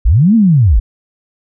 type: linear two-way sweep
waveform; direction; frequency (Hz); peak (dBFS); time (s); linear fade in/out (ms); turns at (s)
sine; up then down; 38.85 to 235.1 to 38.85; -5; 0.05-0.8; 10; 0.35
effects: none